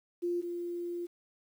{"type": "tone pair in turn", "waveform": "sine", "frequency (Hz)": [349.2, 347.2], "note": ["F4", "F4"], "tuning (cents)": [0, -10], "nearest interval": "unison", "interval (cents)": 10, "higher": "first", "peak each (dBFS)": [-29, -34], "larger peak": "first", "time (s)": [[0.22, 0.42], [0.42, 1.07]], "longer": "second", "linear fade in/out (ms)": 20, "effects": ["10-bit"]}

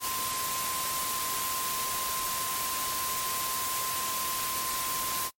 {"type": "tone in noise", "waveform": "sine", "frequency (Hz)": 1043, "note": "C6", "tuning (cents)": -6, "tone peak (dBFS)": -34, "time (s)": [0, 5.31], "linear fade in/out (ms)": 50, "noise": "white", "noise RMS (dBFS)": -32, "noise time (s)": [0, 5.31], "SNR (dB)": -5, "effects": ["noise-tail reverb RT60 0.1 s tail -24 dB re dry", "MP3 64 kbps"]}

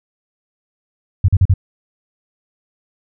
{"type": "tone bursts", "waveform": "sine", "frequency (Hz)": 93.9, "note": "F#2", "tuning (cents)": 26, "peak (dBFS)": -7, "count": 4, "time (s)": [1.24, 1.539], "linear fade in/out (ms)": 5, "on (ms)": 44, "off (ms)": 41, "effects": []}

